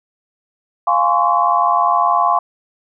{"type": "chord", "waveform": "sine", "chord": "Db major seventh", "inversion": "first", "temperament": "equal with one note detuned", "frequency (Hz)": [698.5, 830.6, 1046.5, 1126.2], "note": ["F5", "Ab5", "C6", "Db6"], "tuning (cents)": [0, 0, 0, 27], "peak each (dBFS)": [-17, -19, -16, -17], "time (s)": [0.87, 2.39], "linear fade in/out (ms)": 5, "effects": []}